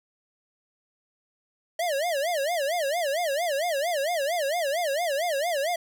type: tone with vibrato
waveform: square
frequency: 622.3 Hz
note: D#5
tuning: in tune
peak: -25 dBFS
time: 1.79-5.76 s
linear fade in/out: 5 ms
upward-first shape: sine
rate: 4.4 Hz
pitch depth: 240 cents each way
effects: none